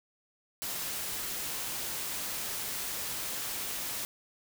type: noise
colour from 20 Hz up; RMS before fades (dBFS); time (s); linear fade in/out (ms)
white; -36; 0.62-4.05; 0
effects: none